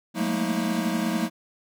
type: tone cluster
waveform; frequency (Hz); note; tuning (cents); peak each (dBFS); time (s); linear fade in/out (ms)
square; 180.7 / 210 / 223.7 / 234.6 / 319.2; F#3 / G#3 / A3 / A#3 / D#4; -41 / +19 / +29 / +11 / +44; -31; 0.14-1.3; 50
effects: none